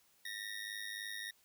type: ring-modulated tone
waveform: 25% pulse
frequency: 1864.7 Hz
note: A#6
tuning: in tune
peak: -35 dBFS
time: 0.25-1.31 s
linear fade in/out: 5 ms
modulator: 51.7 Hz
effects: white hiss -70 dBFS RMS until 1.44 s